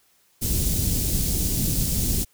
pink band-stop noise, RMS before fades -23 dBFS, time 0.41-2.25 s, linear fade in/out 20 ms, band 220 to 6600 Hz, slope 12 dB/octave, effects white hiss -62 dBFS RMS until 2.33 s

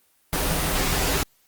pink noise with comb filter, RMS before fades -23 dBFS, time 0.33-1.23 s, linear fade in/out 0 ms, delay 8.8 ms, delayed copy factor -0.55, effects white hiss -63 dBFS RMS until 1.47 s + Opus 24 kbps

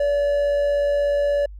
triangle tone with amplitude modulation, 575 Hz, D5, 37 cents flat, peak -14 dBFS, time 0-1.46 s, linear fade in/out 5 ms, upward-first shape sine, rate 96.6 Hz, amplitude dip 30%, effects added 50 Hz sine -35 dBFS peak until 1.59 s

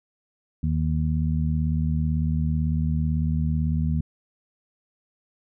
harmonic tone, 78 Hz, D#2, 5 cents sharp, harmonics 1 / 2 / 3, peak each -24 / -24 / -29 dBFS, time 0.63-4.01 s, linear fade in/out 5 ms, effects none

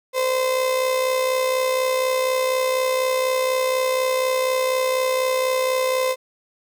35% pulse tone with amplitude modulation, 516 Hz, C5, 24 cents flat, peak -15 dBFS, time 0.13-6.16 s, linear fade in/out 50 ms, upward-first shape sine, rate 64.1 Hz, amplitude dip 45%, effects none

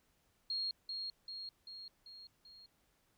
sine tone with echo, 4264 Hz, C8, 32 cents sharp, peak -35 dBFS, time 0.5-0.71 s, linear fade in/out 2 ms, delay 390 ms, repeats 5, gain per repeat -4 dB, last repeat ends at 2.66 s, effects pink hiss -75 dBFS RMS until 3.17 s

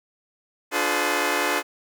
10% pulse chord, D diminished seventh, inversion none, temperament just, 293.7 / 352.4 / 422.9 / 507.5 Hz, D4 / F4 / Ab4 / Cb5, 0 / +16 / +31 / +47 cents, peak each -19 dBFS, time 0.71-1.63 s, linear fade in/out 50 ms, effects none

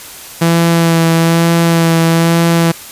sawtooth tone with vibrato, 166.5 Hz, E3, 18 cents sharp, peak -4 dBFS, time 0.41-2.72 s, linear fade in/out 10 ms, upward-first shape sine, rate 1.1 Hz, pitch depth 18 cents each way, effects white hiss -31 dBFS RMS until 2.91 s + resampled to 32000 Hz

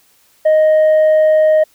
sine tone with tanh clipping, 622.3 Hz, D#5, in tune, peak -8 dBFS, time 0.45-1.64 s, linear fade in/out 10 ms, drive 2 dB, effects white hiss -53 dBFS RMS until 1.74 s

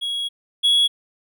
triangle tone pair in turn, 3322 / 3349 Hz, G#7 / G#7, 0 / +14 cents, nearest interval unison, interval 14 cents, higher second, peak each -21 / -12 dBFS, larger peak second, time 0.01-0.29 / 0.63-0.88 s, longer first, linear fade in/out 20 ms, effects none

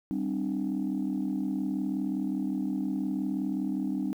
sine chord, G suspended fourth, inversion none, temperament equal with one note detuned, 196 / 261.6 / 300.9 Hz, G3 / C4 / D4, 0 / 0 / +42 cents, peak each -31 dBFS, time 0.11-4.13 s, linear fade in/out 0 ms, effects tanh soft clip ceiling -22 dBFS + 10-bit

